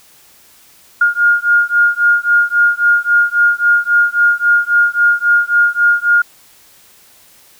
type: beating tone pair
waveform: sine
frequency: 1418 / 1421.7 Hz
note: F6 / F6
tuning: +26 / +30 cents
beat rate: 3.7 Hz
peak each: -12 dBFS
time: 1.01-6.22 s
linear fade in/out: 5 ms
effects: white hiss -46 dBFS RMS until 7.59 s